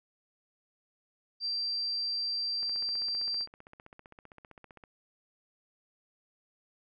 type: tone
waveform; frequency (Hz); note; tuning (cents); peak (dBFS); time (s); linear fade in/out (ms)
sine; 4705; D8; +2; -30; 1.4-3.47; 50
type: click train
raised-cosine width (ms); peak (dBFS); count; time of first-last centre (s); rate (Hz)
0.5; -35; 35; 2.63-4.838; 15.4
effects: none